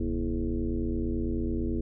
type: tone with frequency modulation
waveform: sine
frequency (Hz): 150.9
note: D3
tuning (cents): +47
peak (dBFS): -26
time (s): 0-1.81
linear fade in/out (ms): 5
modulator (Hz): 89.1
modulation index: 2.6
effects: none